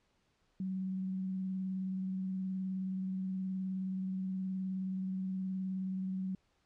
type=tone with vibrato; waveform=sine; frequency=188.5 Hz; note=F#3; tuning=32 cents sharp; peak=-34 dBFS; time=0.6-6.35 s; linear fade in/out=2 ms; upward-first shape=sine; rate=19 Hz; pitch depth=19 cents each way; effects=pink hiss -75 dBFS RMS until 6.65 s + low-pass 6000 Hz 12 dB/octave